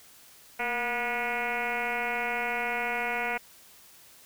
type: tone with frequency modulation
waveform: sine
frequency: 1453 Hz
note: F#6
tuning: 32 cents flat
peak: -27 dBFS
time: 0.59-3.38 s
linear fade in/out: 10 ms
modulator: 245 Hz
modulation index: 4.2
effects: white hiss -54 dBFS RMS until 4.25 s